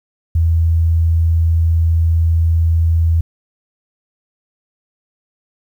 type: tone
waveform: sine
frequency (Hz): 82.4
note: E2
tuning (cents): 0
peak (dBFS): -10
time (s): 0.35-3.21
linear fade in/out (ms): 5
effects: 8-bit